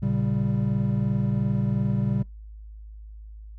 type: chord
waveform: triangle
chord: G diminished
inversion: first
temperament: equal with one note detuned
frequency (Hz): 115.74 / 138.59 / 196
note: Bb2 / Db3 / G3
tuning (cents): -12 / 0 / 0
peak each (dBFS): -24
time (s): 0.02-2.23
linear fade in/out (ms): 10
effects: noise-tail reverb RT60 0.2 s tail -26 dB re dry + added 53 Hz sine -39 dBFS peak until 3.58 s